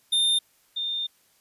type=tone pair in turn; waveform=square / sine; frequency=3621 / 3621 Hz; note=A7 / A7; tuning=+49 / +49 cents; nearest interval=unison; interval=0 cents; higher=neither; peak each=-20 / -26 dBFS; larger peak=first; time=0.12-0.39 / 0.76-1.07 s; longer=second; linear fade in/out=10 ms; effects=white hiss -63 dBFS RMS until 1.4 s + resampled to 32000 Hz